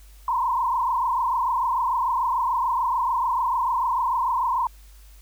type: tone with frequency modulation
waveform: sine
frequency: 987.8 Hz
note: B5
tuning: in tune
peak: -20 dBFS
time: 0.28-4.67 s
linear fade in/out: 2 ms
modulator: 26.8 Hz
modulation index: 2.7
effects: added 50 Hz sine -45 dBFS peak until 5.21 s + white hiss -56 dBFS RMS until 5.21 s